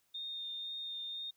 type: tone with vibrato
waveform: sine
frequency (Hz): 3656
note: A#7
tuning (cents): -34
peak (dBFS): -39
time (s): 0.14-1.31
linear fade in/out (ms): 10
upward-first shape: triangle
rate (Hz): 2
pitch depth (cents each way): 14
effects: white hiss -75 dBFS RMS until 1.36 s